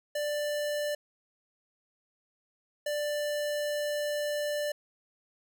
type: tone bursts at uneven times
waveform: square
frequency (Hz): 590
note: D5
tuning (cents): +8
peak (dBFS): -30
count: 2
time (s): 0.15-0.95 / 2.86-4.72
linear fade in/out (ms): 5
effects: none